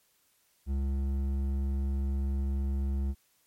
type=tone with hard clipping; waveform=triangle; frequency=68.3 Hz; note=C#2; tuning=25 cents flat; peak=-29 dBFS; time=0.66-3.15 s; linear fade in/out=50 ms; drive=12 dB; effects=white hiss -69 dBFS RMS until 3.46 s + MP3 64 kbps